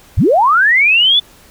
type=linear sweep; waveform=sine; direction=up; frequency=44.76 to 3525 Hz; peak=-7 dBFS; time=0.17-1.2 s; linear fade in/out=10 ms; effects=pink hiss -44 dBFS RMS until 1.5 s